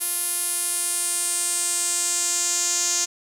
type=tone with band-pass filter sweep; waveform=sawtooth; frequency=349.2 Hz; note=F4; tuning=in tune; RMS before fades=-24 dBFS; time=0-3.06 s; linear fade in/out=20 ms; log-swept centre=11000 to 6700 Hz; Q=4.4; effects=none